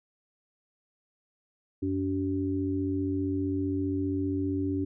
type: harmonic tone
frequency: 95.2 Hz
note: F#2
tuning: 50 cents sharp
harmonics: 1 / 3 / 4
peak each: -33 / -28 / -35 dBFS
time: 1.82-4.85 s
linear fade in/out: 10 ms
effects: none